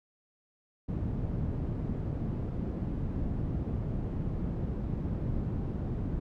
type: low-pass noise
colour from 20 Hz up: white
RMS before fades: -33 dBFS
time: 0.88-6.2 s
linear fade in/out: 10 ms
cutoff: 170 Hz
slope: 12 dB/octave
effects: none